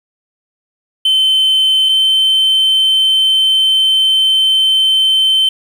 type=tone pair in turn; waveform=triangle; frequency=3075 / 3088 Hz; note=G7 / G7; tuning=-34 / -27 cents; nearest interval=unison; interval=7 cents; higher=second; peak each=-6 dBFS; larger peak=neither; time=1.05-1.89 / 1.89-5.49 s; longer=second; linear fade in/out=5 ms; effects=tanh soft clip ceiling -3 dBFS + 7-bit